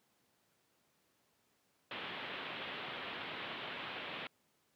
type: low-pass noise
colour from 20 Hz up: white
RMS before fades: -44 dBFS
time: 1.91-4.27 s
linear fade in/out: 2 ms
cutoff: 3500 Hz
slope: 48 dB/octave
effects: pink hiss -75 dBFS RMS until 4.75 s + high-pass 150 Hz 12 dB/octave